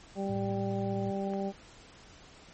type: harmonic tone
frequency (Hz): 196.2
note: G3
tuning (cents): +2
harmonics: 1 / 2 / 3 / 4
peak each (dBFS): -33 / -36 / -38 / -39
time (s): 0.15-1.53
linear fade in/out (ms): 50
type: tone with pitch glide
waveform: sine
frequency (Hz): 110 to 111.99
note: A2 to A2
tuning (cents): 0 to +31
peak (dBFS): -35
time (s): 0.29-1.11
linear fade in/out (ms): 10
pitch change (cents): +31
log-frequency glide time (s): 0.49-0.7
type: click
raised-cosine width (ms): 0.5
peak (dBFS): -30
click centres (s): 1.336
effects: pink hiss -54 dBFS RMS until 2.53 s + MP3 32 kbps